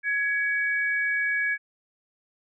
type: tone pair together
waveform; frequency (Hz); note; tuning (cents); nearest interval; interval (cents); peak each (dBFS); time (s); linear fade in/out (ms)
sine; 1672 / 2267; G#6 / C#7; +11 / +38; perfect fourth; 527; -24 / -28; 0.03-1.58; 50
effects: none